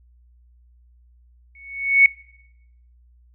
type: tone with exponential growth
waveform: sine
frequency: 2217 Hz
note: C#7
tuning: in tune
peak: -6 dBFS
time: 1.55-2.06 s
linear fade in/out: 2 ms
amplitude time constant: 110 ms
effects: noise-tail reverb RT60 0.9 s tail -24 dB re dry + added 60 Hz sine -51 dBFS peak until 3.34 s